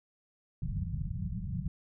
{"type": "low-pass noise", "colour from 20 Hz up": "white", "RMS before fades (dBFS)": -35, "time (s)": [0.62, 1.68], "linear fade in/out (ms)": 2, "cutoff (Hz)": 190, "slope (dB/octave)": 96, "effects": []}